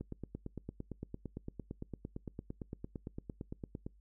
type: click train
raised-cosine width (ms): 3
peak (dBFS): -28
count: 35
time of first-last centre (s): 0.01-3.865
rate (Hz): 8.82
effects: noise-tail reverb RT60 0.2 s tail -26 dB re dry + added 50 Hz sine -60 dBFS peak until 4 s